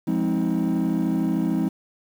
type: chord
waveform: triangle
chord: F minor seventh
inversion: none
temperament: equal with one note detuned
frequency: 174.61 / 207.7 / 261.6 / 317.7 Hz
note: F3 / Ab3 / C4 / Eb4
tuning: 0 / 0 / 0 / +36 cents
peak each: -23 dBFS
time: 0.07-1.69 s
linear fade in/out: 10 ms
effects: tanh soft clip ceiling -13 dBFS + 8-bit